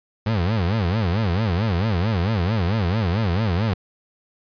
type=tone with vibrato; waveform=30% pulse; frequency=98 Hz; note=G2; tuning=in tune; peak=-16 dBFS; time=0.26-3.74 s; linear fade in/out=5 ms; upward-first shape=sine; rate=4.5 Hz; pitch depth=270 cents each way; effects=resampled to 11025 Hz